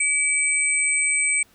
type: tone pair together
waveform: sine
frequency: 2295 / 8178 Hz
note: D7 / C9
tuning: -40 / -41 cents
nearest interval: octave + minor seventh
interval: 2199 cents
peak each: -21 dBFS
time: 0-1.43 s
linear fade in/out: 5 ms
effects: pink hiss -57 dBFS RMS until 1.54 s